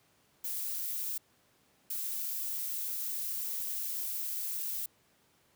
violet noise bursts at uneven times, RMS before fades -36 dBFS, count 2, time 0.44-1.18 / 1.9-4.86 s, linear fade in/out 5 ms, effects pink hiss -68 dBFS RMS until 5.55 s + high-pass 100 Hz 12 dB/octave

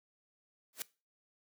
white noise with exponential growth, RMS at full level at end -34 dBFS, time 0.73-0.82 s, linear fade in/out 1 ms, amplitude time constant 18 ms, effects noise-tail reverb RT60 0.3 s tail -20 dB re dry + high-pass 200 Hz 12 dB/octave

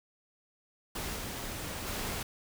pink noise with level steps, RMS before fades -37 / -39 / -36 dBFS, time 0.95-2.23 s, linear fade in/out 5 ms, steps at 1.16 / 1.86 s, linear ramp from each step 10 ms, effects none

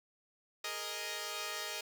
5% pulse chord, Ab suspended second, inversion none, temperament equal, 415.3 / 466.2 / 622.3 Hz, Ab4 / Bb4 / Eb5, 0 / 0 / 0 cents, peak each -33 / -32 / -30 dBFS, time 0.64-1.81 s, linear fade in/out 5 ms, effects none

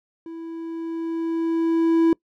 triangle tone with level ramp, 329.6 Hz, E4, in tune, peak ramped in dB -31 to -11 dBFS, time 0.26-2.13 s, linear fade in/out 2 ms, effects noise-tail reverb RT60 0.1 s tail -24 dB re dry

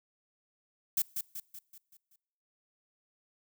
violet noise with echo, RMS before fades -28 dBFS, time 0.97-1.02 s, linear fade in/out 5 ms, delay 190 ms, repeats 6, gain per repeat -6 dB, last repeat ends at 2.16 s, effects noise-tail reverb RT60 1.0 s tail -25 dB re dry

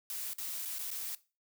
blue noise with dropouts, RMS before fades -39 dBFS, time 0.1-1.15 s, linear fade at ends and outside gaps 1 ms, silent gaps 0.334-0.383 / 0.652-0.656 / 0.785-0.791 / 0.905-0.913 s, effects noise-tail reverb RT60 0.3 s tail -18 dB re dry

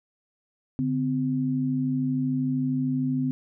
sine tone pair together, 144.46 / 257.4 Hz, D3 / C4, -28 / -28 cents, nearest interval minor seventh, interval 1000 cents, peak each -28 / -24 dBFS, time 0.79-3.31 s, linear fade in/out 0 ms, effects none

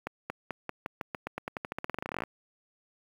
accelerating click train, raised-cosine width 0.5 ms, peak -18 dBFS, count 28, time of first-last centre 0.07-2.236 s, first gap 230 ms, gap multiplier 0.9, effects high-pass 100 Hz 12 dB/octave + 8-bit

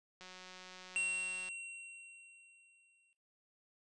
click train, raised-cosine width 0.2 ms, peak -35 dBFS, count 236, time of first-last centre 0.21-1.487 s, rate 184 Hz
square tone with exponential decay, 2735 Hz, F7, 37 cents flat, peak -32 dBFS, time 0.96-3.13 s, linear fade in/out 0 ms, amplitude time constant 470 ms
effects noise-tail reverb RT60 0.4 s tail -23 dB re dry + resampled to 24000 Hz

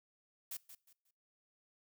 blue noise with echo, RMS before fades -43 dBFS, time 0.51-0.57 s, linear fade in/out 5 ms, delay 180 ms, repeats 3, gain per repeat -11 dB, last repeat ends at 1.11 s, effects noise-tail reverb RT60 0.5 s tail -23 dB re dry

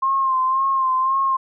sine tone with vibrato, 1059 Hz, C6, 21 cents sharp, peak -16 dBFS, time 0.02-1.37 s, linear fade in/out 10 ms, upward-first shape sine, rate 1.9 Hz, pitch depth 41 cents each way, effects none

